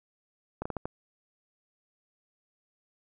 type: slowing click train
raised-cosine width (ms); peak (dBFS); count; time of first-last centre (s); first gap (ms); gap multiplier
1; -19; 5; 0.62-0.855; 35; 1.36
effects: none